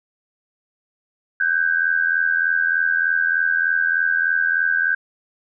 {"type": "tone pair together", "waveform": "sine", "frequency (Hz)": [1523.7, 1607], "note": ["G6", "G6"], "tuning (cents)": [-50, 43], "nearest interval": "minor second", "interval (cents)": 93, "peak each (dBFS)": -19, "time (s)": [1.4, 4.95], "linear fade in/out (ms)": 5, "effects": []}